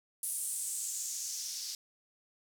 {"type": "noise with band-pass filter sweep", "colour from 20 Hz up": "blue", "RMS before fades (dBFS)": -38, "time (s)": [0.23, 1.75], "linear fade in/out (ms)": 2, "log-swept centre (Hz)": [10000, 5000], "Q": 3.3, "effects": []}